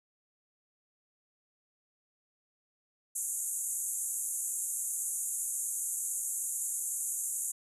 pink band-pass noise, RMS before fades -35 dBFS, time 3.15-7.52 s, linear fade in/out 10 ms, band 6700 to 12000 Hz, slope 96 dB/octave, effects none

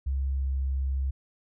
sine tone with pitch glide, 67.5 to 67 Hz, C#2 to C2, -45 to +42 cents, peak -25 dBFS, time 0.06-1.11 s, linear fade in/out 10 ms, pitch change -13 cents, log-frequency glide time 0.38-0.44 s, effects none

